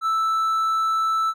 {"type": "tone", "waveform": "triangle", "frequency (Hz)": 1318.5, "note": "E6", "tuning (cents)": 0, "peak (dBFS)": -17, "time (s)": [0.01, 1.34], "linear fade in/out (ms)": 50, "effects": []}